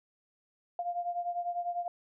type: beating tone pair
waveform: sine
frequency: 698.5 / 708.5 Hz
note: F5 / F5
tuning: 0 / +25 cents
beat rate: 10 Hz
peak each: -33 / -37 dBFS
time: 0.79-1.88 s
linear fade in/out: 2 ms
effects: none